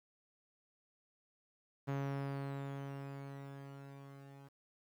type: tone with level ramp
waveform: sawtooth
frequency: 138.59 Hz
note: C#3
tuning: in tune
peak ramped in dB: -31 to -50 dBFS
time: 1.87-4.49 s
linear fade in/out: 20 ms
effects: low-pass 2000 Hz 12 dB/octave + 11-bit